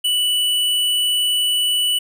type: tone with hard clipping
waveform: sine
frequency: 2963 Hz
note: F#7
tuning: 2 cents sharp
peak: -17 dBFS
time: 0.04-1.99 s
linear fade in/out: 10 ms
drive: 13 dB
effects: none